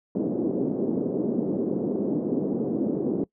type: band-pass noise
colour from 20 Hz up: pink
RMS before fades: -26 dBFS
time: 0.15-3.24 s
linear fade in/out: 2 ms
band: 210 to 420 Hz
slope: 24 dB/octave
effects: noise-tail reverb RT60 0.1 s tail -21 dB re dry